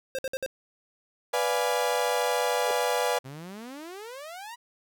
square tone bursts, 529 Hz, C5, 19 cents sharp, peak -29 dBFS, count 4, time 0.15-0.462 s, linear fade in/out 0 ms, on 36 ms, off 56 ms
35% pulse chord, B diminished seventh, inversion none, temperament equal, 493.9 / 587.3 / 698.5 / 830.6 Hz, B4 / D5 / F5 / Ab5, 0 / 0 / 0 / 0 cents, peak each -26 / -29 / -30 / -29 dBFS, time 1.33-3.19 s, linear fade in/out 10 ms
sine tone with exponential growth, 435 Hz, A4, 20 cents flat, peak -28 dBFS, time 2.59-2.71 s, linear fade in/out 0 ms, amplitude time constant 24 ms
sawtooth exponential sweep, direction up, 126.5 to 987.8 Hz, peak -35 dBFS, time 3.24-4.56 s, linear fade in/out 20 ms
effects none

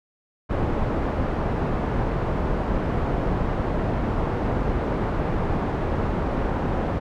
pink low-pass noise, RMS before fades -24 dBFS, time 0.49-7 s, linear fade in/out 20 ms, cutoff 980 Hz, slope 12 dB/octave, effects none

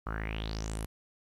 sawtooth tone with low-pass filter sweep, 54.1 Hz, A1, 29 cents flat, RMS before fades -36 dBFS, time 0.06-0.86 s, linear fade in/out 10 ms, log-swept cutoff 1200 to 12000 Hz, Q 6.8, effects 11-bit

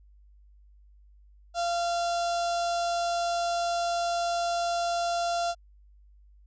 sawtooth tone with notch filter, 689 Hz, F5, 24 cents flat, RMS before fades -28 dBFS, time 1.54-5.55 s, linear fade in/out 50 ms, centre 2100 Hz, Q 0.88, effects added 50 Hz sine -53 dBFS peak until 6.46 s + resampled to 16000 Hz

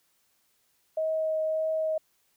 sine tone with vibrato, 632 Hz, D#5, 27 cents sharp, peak -25 dBFS, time 0.97-1.98 s, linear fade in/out 5 ms, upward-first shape triangle, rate 1.7 Hz, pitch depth 10 cents each way, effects white hiss -70 dBFS RMS until 2.36 s

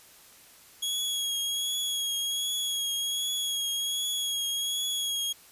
sawtooth tone with vibrato, 3322 Hz, G#7, in tune, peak -25 dBFS, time 0.82-5.33 s, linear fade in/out 10 ms, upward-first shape triangle, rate 1.3 Hz, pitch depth 30 cents each way, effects white hiss -54 dBFS RMS until 5.51 s + resampled to 32000 Hz

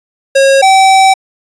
square tone pair in turn, 544 / 769.3 Hz, C#5 / G5, -33 / -33 cents, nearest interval tritone, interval 600 cents, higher second, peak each -5 / -4 dBFS, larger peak second, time 0.35-0.62 / 0.62-1.14 s, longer second, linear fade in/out 10 ms, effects resampled to 22050 Hz

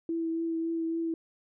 sine tone with vibrato, 329.2 Hz, E4, 2 cents flat, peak -28 dBFS, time 0.09-1.14 s, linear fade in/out 2 ms, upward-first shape triangle, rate 3.6 Hz, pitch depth 18 cents each way, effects none

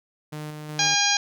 sawtooth tone with tremolo, 151.7 Hz, D#3, 44 cents flat, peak -28 dBFS, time 0.32-0.95 s, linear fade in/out 10 ms, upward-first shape square, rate 2.7 Hz, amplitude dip 30%
harmonic tone, 812 Hz, G#5, 39 cents flat, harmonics 1 / 2 / 3 / 4 / 5 / 6 / 7 / 8, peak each -27 / -27 / -27 / -27 / -27 / -27 / -27 / -27 dBFS, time 0.79-1.17 s, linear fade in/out 2 ms
effects none

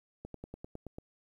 slowing click train, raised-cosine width 2 ms, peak -29 dBFS, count 8, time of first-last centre 0.25-0.985 s, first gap 93 ms, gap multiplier 1.04, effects 11-bit

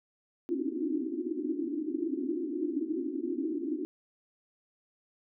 pink band-pass noise, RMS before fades -33 dBFS, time 0.49-3.85 s, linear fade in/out 0 ms, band 260 to 360 Hz, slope 96 dB/octave, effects none

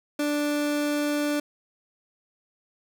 30% pulse tone, 293.7 Hz, D4, in tune, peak -21 dBFS, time 0.19-1.4 s, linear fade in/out 5 ms, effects none

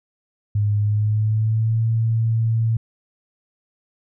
sine tone with pitch glide, 103.83 to 113.23 Hz, G#2 to A#2, 0 to -50 cents, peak -16 dBFS, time 0.55-2.77 s, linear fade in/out 5 ms, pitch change +150 cents, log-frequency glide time 0.79-1.82 s, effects none

